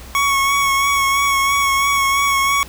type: tone with vibrato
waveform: 25% pulse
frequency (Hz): 1108.7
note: C#6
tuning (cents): 0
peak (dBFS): -10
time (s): 0.15-2.63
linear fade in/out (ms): 0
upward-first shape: sine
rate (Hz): 3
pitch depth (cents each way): 23
effects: added 63 Hz sine -37 dBFS peak until 2.68 s + pink hiss -39 dBFS RMS until 2.68 s